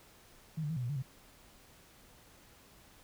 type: tone with pitch steps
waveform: sine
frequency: 158.1 / 147.7 / 162.3 / 125.6 / 120.3 / 145.6 / 131 Hz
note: D#3 / D3 / E3 / B2 / B2 / D3 / C3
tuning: +28 / +10 / -27 / +30 / -45 / -15 / +2 cents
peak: -33 dBFS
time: 0.57-1.025 s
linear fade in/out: 10 ms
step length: 65 ms
effects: pink hiss -60 dBFS RMS until 3.03 s